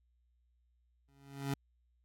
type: tone with exponential growth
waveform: 25% pulse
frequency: 138.59 Hz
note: C#3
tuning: in tune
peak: -27 dBFS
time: 1.08-1.54 s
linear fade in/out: 5 ms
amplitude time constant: 99 ms
effects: added 60 Hz sine -70 dBFS peak until 2.04 s + AAC 64 kbps